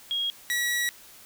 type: tone pair in turn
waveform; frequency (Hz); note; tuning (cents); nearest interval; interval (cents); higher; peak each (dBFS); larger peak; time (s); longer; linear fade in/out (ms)
sine / sawtooth; 3280 / 1927.8; G#7 / B6; -22 / -42; major sixth; 920; first; -25 / -21; second; 0.11-0.3 / 0.5-0.89; second; 0
effects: white hiss -50 dBFS RMS until 1.25 s